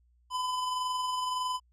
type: tone with amplitude modulation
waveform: square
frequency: 1008 Hz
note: B5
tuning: 35 cents sharp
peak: -29 dBFS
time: 0.3-1.6 s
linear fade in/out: 50 ms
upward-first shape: sine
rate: 21.7 Hz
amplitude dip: 30%
effects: added 60 Hz sine -63 dBFS peak until 1.72 s + low-pass 9000 Hz 12 dB/octave